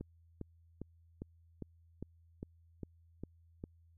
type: click train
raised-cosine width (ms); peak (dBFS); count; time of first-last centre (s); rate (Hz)
3; -29; 10; 0.01-3.639; 2.48
effects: added 83 Hz sine -62 dBFS peak until 3.97 s